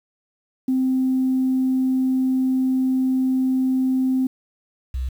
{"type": "tone pair in turn", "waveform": "sine", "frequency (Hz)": [260, 63.92], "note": ["C4", "C2"], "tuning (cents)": [-11, -40], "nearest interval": "2 octaves", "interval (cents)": 2429, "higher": "first", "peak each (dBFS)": [-16, -22], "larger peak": "first", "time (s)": [[0.68, 4.27], [4.94, 5.09]], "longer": "first", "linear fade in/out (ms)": 5, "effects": ["tanh soft clip ceiling -12 dBFS", "8-bit"]}